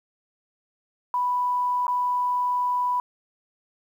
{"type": "tone with dropouts", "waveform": "sine", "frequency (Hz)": 987.8, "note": "B5", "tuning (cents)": 0, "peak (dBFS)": -21, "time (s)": [1.14, 3], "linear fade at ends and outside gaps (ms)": 1, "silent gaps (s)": [1.868, 1.88], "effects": ["9-bit"]}